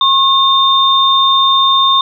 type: tone pair together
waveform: sine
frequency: 1080 / 3625 Hz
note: C#6 / A#7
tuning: -45 / -49 cents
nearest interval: octave + major sixth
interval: 2096 cents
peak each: -10 dBFS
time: 0.01-2.01 s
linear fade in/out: 2 ms
effects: none